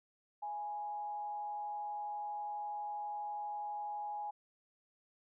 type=tone with frequency modulation; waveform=sine; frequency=830.6 Hz; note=G#5; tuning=in tune; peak=-38 dBFS; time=0.42-4.31 s; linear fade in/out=10 ms; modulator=151 Hz; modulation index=0.27; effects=none